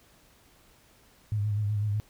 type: tone with vibrato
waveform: sine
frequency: 104.4 Hz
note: G#2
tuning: 10 cents sharp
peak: -25 dBFS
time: 1.32-2 s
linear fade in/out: 0 ms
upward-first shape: sine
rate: 8 Hz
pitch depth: 47 cents each way
effects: pink hiss -60 dBFS RMS until 2.09 s